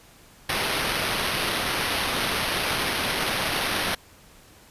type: noise with sample-and-hold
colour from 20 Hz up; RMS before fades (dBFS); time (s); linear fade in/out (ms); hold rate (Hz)
white; -26; 0.49-3.95; 5; 7350
effects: pink hiss -52 dBFS RMS until 4.7 s + resampled to 32000 Hz